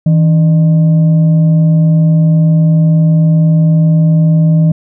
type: tone with frequency modulation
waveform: sine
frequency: 161.1 Hz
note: E3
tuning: 39 cents flat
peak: -5 dBFS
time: 0.06-4.72 s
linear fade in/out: 5 ms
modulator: 446 Hz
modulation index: 0.23
effects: none